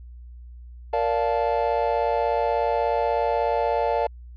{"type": "chord", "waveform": "triangle", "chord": "Bb major seventh", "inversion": "none", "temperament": "just", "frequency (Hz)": [466.2, 582.7, 699.2, 874.1], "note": ["Bb4", "D5", "F5", "A5"], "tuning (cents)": [0, -14, 2, -12], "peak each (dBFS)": -24, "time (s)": [0.93, 4.07], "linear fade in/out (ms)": 5, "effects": ["added 60 Hz sine -39 dBFS peak until 4.36 s", "resampled to 11025 Hz"]}